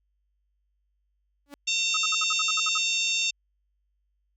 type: tone with exponential growth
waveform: sawtooth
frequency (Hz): 285.2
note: C#4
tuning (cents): +49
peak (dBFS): -32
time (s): 1.46-1.54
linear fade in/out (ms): 1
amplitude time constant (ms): 17
type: harmonic tone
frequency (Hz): 907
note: A#5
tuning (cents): -48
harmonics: 3 / 4 / 5 / 6 / 7 / 8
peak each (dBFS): -27 / -28 / -37 / -34 / -34 / -34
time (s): 1.67-3.31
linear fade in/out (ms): 10
type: tone bursts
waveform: sine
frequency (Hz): 1273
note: D#6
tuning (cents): +39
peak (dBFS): -27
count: 10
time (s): 1.94-2.78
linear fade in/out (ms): 5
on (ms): 30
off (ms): 60
effects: added 50 Hz sine -70 dBFS peak until 4.36 s